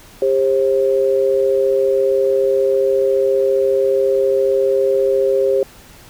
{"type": "tone pair together", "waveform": "sine", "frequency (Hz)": [399.4, 534], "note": ["G4", "C5"], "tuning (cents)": [32, 35], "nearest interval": "perfect fourth", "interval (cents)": 503, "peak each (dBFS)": -15, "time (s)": [0.22, 5.63], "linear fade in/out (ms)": 2, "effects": ["pink hiss -43 dBFS RMS until 6.09 s"]}